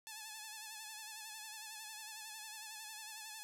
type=tone with vibrato; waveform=5% pulse; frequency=865 Hz; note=A5; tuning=30 cents flat; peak=-35 dBFS; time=0.07-3.43 s; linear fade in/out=0 ms; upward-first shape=sine; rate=11 Hz; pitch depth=51 cents each way; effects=none